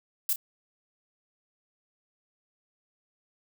violet noise with echo, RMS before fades -26 dBFS, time 0.29-0.33 s, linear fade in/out 2 ms, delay 30 ms, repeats 1, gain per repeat -10 dB, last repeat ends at 0.36 s, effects none

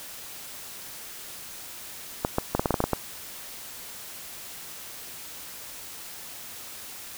clicks, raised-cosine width 1 ms, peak -8 dBFS, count 10, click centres 2.249 / 2.384 / 2.55 / 2.595 / 2.658 / 2.707 / 2.742 / 2.804 / 2.84 / 2.933 s, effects white hiss -41 dBFS RMS until 7.17 s

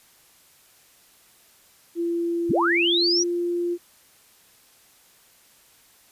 sine tone with pitch glide, 340.4 to 347.6 Hz, F4 to F4, -44 to -8 cents, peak -22 dBFS, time 1.95-3.78 s, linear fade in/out 50 ms, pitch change +36 cents, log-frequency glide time 2.64-3.26 s
sine linear sweep, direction up, 45.18 to 5920 Hz, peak -19 dBFS, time 2.49-3.24 s, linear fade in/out 20 ms
effects white hiss -56 dBFS RMS until 6.11 s + resampled to 32000 Hz

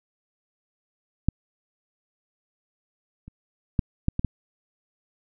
clicks, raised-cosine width 5 ms, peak -7 / -29 / -8 / -8 / -12 / -10 dBFS, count 6, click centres 1.286 / 3.28 / 3.792 / 4.084 / 4.194 / 4.247 s, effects none

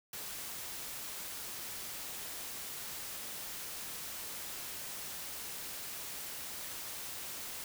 white noise, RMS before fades -43 dBFS, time 0.13-7.64 s, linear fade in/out 2 ms, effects none

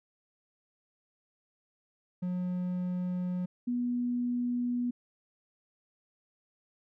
triangle / sine tone pair in turn, 180.3 / 243.8 Hz, F#3 / B3, -45 / -22 cents, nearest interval perfect fourth, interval 523 cents, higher second, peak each -28 dBFS, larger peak neither, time 2.22-3.46 / 3.67-4.91 s, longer neither, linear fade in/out 10 ms, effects none

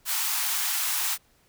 white high-pass noise, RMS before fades -27 dBFS, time 0.05-1.18 s, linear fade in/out 50 ms, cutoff 770 Hz, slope 48 dB/octave, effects pink hiss -63 dBFS RMS until 1.48 s

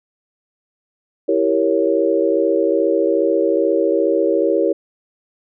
sine chord, E diminished seventh, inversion none, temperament equal, 329.6 / 392 / 466.2 / 554.4 Hz, E4 / G4 / Bb4 / Db5, 0 / 0 / 0 / 0 cents, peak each -19 dBFS, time 1.28-4.73 s, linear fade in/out 10 ms, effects none

